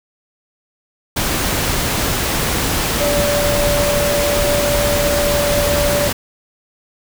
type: tone in noise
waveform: sine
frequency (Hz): 580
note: D5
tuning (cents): -22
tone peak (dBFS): -16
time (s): 3-6.08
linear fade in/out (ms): 10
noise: pink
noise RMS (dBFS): -18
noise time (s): 1.16-6.13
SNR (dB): -1
effects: none